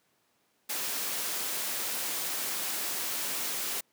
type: noise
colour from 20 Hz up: white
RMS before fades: -33 dBFS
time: 0.69-3.81 s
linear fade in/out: 10 ms
effects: pink hiss -71 dBFS RMS until 3.92 s + high-pass 200 Hz 12 dB/octave